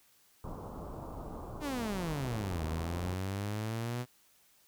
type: low-pass noise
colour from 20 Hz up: pink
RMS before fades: -43 dBFS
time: 0.44-3.14 s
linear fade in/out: 2 ms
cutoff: 1200 Hz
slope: 48 dB/octave
type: exponential two-way sweep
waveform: sawtooth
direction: down then up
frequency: 311.1 to 77.78 to 125.2 Hz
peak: -30 dBFS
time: 1.6-4.06 s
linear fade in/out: 50 ms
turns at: 2.63 s
effects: white hiss -66 dBFS RMS until 4.67 s